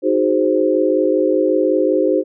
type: chord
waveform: sine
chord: Ab dominant seventh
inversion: second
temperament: equal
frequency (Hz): 311.1 / 370 / 415.3 / 523.3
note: Eb4 / Gb4 / Ab4 / C5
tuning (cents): 0 / 0 / 0 / 0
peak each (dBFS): -18 / -18 / -20 / -17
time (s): 0.02-2.24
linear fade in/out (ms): 50
effects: none